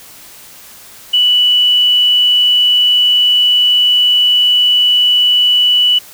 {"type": "tone with quantisation", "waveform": "sine", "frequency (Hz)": 2960, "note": "F#7", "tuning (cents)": 0, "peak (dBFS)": -7, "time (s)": [1.13, 5.99], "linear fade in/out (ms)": 10, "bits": 6, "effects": ["white hiss -37 dBFS RMS until 6.13 s"]}